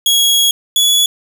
sawtooth tone pair in turn, 3322 / 3398 Hz, G#7 / G#7, 0 / +39 cents, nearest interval unison, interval 39 cents, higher second, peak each -6 dBFS, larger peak neither, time 0.06-0.51 / 0.76-1.06 s, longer first, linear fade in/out 2 ms, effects none

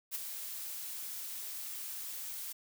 blue noise with ADSR envelope, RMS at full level -35 dBFS, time 0.11-2.53 s, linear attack 40 ms, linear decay 17 ms, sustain -7 dB, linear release 12 ms, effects none

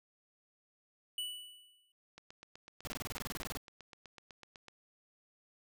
square tone with exponential decay, 2960 Hz, F#7, in tune, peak -35 dBFS, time 1.18-1.92 s, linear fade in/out 2 ms, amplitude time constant 160 ms
click train, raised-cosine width 0.2 ms, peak -33 dBFS, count 21, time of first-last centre 2.18-4.683 s, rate 7.99 Hz
pink noise bursts, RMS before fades -41 dBFS, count 15, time 2.85-3.572 s, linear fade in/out 0 ms, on 22 ms, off 28 ms
effects none

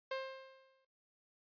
sawtooth tone with exponential decay, 530 Hz, C5, 22 cents sharp, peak -32 dBFS, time 0.11-0.85 s, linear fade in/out 5 ms, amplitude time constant 160 ms, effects noise-tail reverb RT60 0.2 s tail -19 dB re dry + resampled to 11025 Hz

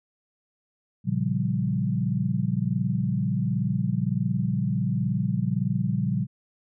sine chord, G half-diminished seventh, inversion first, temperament equal, 116.54 / 138.59 / 174.61 / 196 Hz, Bb2 / Db3 / F3 / G3, 0 / 0 / 0 / 0 cents, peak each -28 dBFS, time 1.04-6.27 s, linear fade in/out 50 ms, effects none

